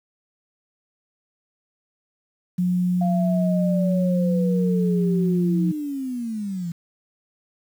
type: tone with pitch glide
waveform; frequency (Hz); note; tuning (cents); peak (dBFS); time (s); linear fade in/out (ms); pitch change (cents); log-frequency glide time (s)
sine; 179.7 to 176.51; F3 to F3; +50 to +19; -18; 2.58-5.72; 10; -31; 4.73-5.05
type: linear sweep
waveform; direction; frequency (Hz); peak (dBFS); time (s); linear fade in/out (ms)
sine; down; 699 to 164.81; -25; 3.01-6.72; 5
effects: 8-bit